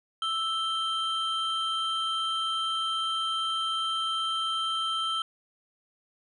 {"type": "tone pair together", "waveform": "triangle", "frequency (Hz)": [1318.5, 3136], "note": ["E6", "G7"], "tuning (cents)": [0, 0], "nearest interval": "octave + minor third", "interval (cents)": 1500, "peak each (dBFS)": -28, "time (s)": [0.22, 5.22], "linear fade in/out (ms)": 2, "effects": ["resampled to 24000 Hz"]}